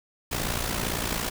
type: noise with amplitude modulation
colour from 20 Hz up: pink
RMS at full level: -26 dBFS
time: 0.31-1.3 s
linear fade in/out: 10 ms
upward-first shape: sine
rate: 57.8 Hz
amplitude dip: 65%
effects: none